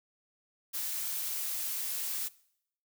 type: noise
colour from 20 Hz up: blue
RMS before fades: -35 dBFS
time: 0.73-2.29 s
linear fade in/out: 20 ms
effects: noise-tail reverb RT60 0.7 s tail -21 dB re dry